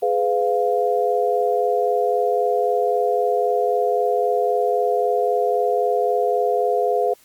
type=chord; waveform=sine; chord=F diminished; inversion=first; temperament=just; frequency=419.1 / 502.9 / 698.5 Hz; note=Ab4 / Cb5 / F5; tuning=+16 / +31 / 0 cents; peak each=-21 dBFS; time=0.02-7.14 s; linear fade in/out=10 ms; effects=white hiss -54 dBFS RMS until 7.24 s + Opus 24 kbps